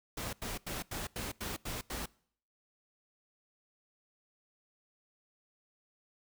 pink noise bursts, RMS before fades -39 dBFS, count 8, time 0.17-2.059 s, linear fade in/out 5 ms, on 160 ms, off 87 ms, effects noise-tail reverb RT60 0.6 s tail -24 dB re dry

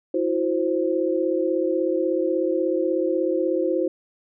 sine tone cluster, 327.1 / 363.5 / 524 Hz, E4 / F#4 / C5, -13 / -31 / +2 cents, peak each -24 dBFS, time 0.14-3.88 s, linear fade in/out 5 ms, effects none

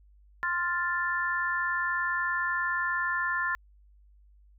sine chord, F major, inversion second, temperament equal, 1046.5 / 1396.9 / 1760 Hz, C6 / F6 / A6, 0 / 0 / 0 cents, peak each -32 / -32 / -29 dBFS, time 0.43-3.55 s, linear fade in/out 0 ms, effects added 50 Hz sine -55 dBFS peak until 4.58 s

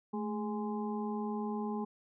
harmonic tone with a mistuned harmonic, 207.7 Hz, G#3, in tune, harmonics 1 / 2 / 4 / 5, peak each -35 / -40 / -42 / -46 dBFS, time 0.13-1.85 s, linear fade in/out 10 ms, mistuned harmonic 1, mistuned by +70 cents, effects none

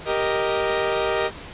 sawtooth chord, Eb major, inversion first, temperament equal, 392 / 466.2 / 622.3 Hz, G4 / Bb4 / Eb5, 0 / 0 / 0 cents, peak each -21 dBFS, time 0.05-1.31 s, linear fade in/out 50 ms, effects pink hiss -38 dBFS RMS until 1.53 s + resampled to 8000 Hz

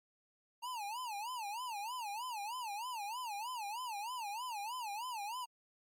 square tone with vibrato, 905 Hz, A5, 48 cents sharp, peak -40 dBFS, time 0.62-5.46 s, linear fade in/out 20 ms, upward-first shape sine, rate 3.2 Hz, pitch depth 210 cents each way, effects MP3 64 kbps

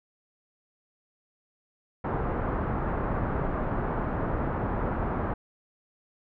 pink low-pass noise, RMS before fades -29 dBFS, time 2.04-5.34 s, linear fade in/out 5 ms, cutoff 1400 Hz, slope 24 dB/octave, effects none

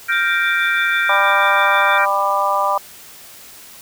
sine chord, G minor seventh, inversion third, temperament equal, 1396.9 / 1568 / 1864.7 / 2349 Hz, F6 / G6 / Bb6 / D7, 0 / 0 / 0 / 0 cents, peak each -19 / -19 / -23 / -21 dBFS, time 0.08-2.06 s, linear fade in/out 20 ms
sine tone with tremolo, 3539 Hz, A7, 9 cents sharp, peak -24 dBFS, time 0.12-1.98 s, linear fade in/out 2 ms, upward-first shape sine, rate 6.2 Hz, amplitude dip 65%
harmonic tone, 198.2 Hz, G3, 19 cents sharp, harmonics 3 / 4 / 5 / 6, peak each -22 / -21 / -19 / -19 dBFS, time 1.09-2.78 s, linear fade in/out 5 ms
effects white hiss -40 dBFS RMS until 3.81 s

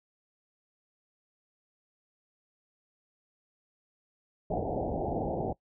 white low-pass noise, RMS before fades -32 dBFS, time 4.5-5.53 s, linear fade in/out 5 ms, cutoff 820 Hz, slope 96 dB/octave, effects noise-tail reverb RT60 0.1 s tail -21 dB re dry

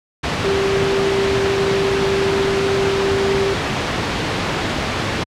sine tone in noise, 392 Hz, G4, in tune, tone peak -16 dBFS, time 0.44-3.54 s, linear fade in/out 10 ms, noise pink, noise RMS -19 dBFS, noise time 0.23-5.24 s, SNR 0 dB, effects high-pass 80 Hz 12 dB/octave + low-pass 4000 Hz 12 dB/octave

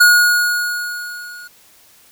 square tone with level ramp, 1445 Hz, F#6, 41 cents flat, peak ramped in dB -6 to -34 dBFS, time 0-1.48 s, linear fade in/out 10 ms, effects white hiss -49 dBFS RMS until 2.11 s

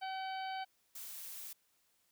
harmonic tone, 763 Hz, G5, 47 cents flat, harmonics 1 / 2 / 3 / 4 / 5 / 6, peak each -39 / -48 / -51 / -51 / -57 / -54 dBFS, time 0.01-0.65 s, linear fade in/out 20 ms
blue noise, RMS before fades -47 dBFS, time 0.95-1.53 s, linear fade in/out 5 ms
effects white hiss -75 dBFS RMS until 2.11 s

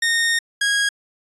sawtooth tone pair in turn, 1844 / 1642.8 Hz, A#6 / G#6, -19 / -19 cents, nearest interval major second, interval 200 cents, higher first, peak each -13 dBFS, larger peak neither, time 0.02-0.39 / 0.61-0.89 s, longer first, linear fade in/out 5 ms, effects resampled to 24000 Hz

